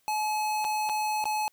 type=tone with dropouts; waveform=square; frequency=854 Hz; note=G#5; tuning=48 cents sharp; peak=-27 dBFS; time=0.08-1.48 s; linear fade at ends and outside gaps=0 ms; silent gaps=0.644-0.649 / 0.891-0.896 / 1.241-1.255 s; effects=white hiss -69 dBFS RMS until 1.52 s